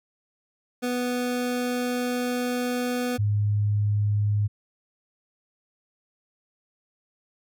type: tone pair in turn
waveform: 25% pulse / sine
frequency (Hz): 246.9 / 103.81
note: B3 / G#2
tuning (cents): 0 / 0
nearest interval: octave + minor third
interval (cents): 1500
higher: first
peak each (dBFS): -21 / -20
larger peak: second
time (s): 0.82-3.18 / 3.18-4.48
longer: first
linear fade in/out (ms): 20
effects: none